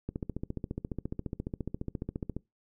click train, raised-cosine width 3 ms, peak -21 dBFS, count 34, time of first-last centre 0.09-2.366 s, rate 14.5 Hz, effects noise-tail reverb RT60 0.2 s tail -23 dB re dry

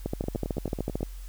two click trains, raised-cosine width 2 ms, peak -19 / -15 dBFS, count 8 / 14, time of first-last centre 0.24-1.008 / 0.06-1.03 s, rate 9.12 / 13.4 Hz, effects added 44 Hz sine -37 dBFS peak until 1.28 s + white hiss -54 dBFS RMS until 1.28 s

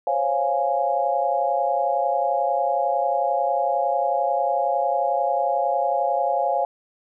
sine chord, Db major seventh, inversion third, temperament equal, 523.3 / 554.4 / 698.5 / 830.6 Hz, C5 / Db5 / F5 / Ab5, 0 / 0 / 0 / 0 cents, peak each -28 / -25 / -23 / -24 dBFS, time 0.07-6.65 s, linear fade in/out 2 ms, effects none

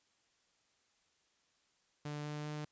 sawtooth tone with pitch steps, 148.1 / 149.22 / 150.34 Hz, D3 / D3 / D3, +15 / +28 / +41 cents, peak -36 dBFS, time 2.05-2.65 s, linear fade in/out 5 ms, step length 200 ms, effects white hiss -75 dBFS RMS until 2.71 s + resampled to 16000 Hz

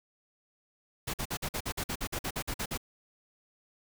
pink noise bursts, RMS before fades -34 dBFS, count 15, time 1.07-2.776 s, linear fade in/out 10 ms, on 68 ms, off 49 ms, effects none

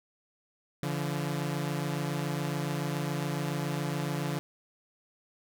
sawtooth tone pair together, 143.37 / 170.5 Hz, D3 / F3, -41 / -41 cents, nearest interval minor third, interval 300 cents, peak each -28 / -30 dBFS, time 0.83-4.39 s, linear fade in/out 0 ms, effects none

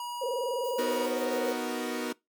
square tone, 963 Hz, B5, 44 cents flat, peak -35 dBFS, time 0-1.06 s, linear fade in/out 2 ms
sine tone with vibrato, 504 Hz, B4, 35 cents sharp, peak -29 dBFS, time 0.21-1.53 s, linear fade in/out 10 ms, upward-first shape square, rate 20 Hz, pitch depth 110 cents each way
violet noise with tremolo, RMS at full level -48 dBFS, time 0.64-1.53 s, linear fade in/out 5 ms, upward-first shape square, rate 7.4 Hz, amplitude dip 55%
sawtooth chord, B major seventh, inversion none, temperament equal, 246.9 / 311.1 / 370 / 466.2 Hz, B3 / D#4 / F#4 / A#4, 0 / 0 / 0 / 0 cents, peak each -31 / -34 / -33 / -33 dBFS, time 0.78-2.13 s, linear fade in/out 10 ms
effects noise-tail reverb RT60 0.2 s tail -23 dB re dry

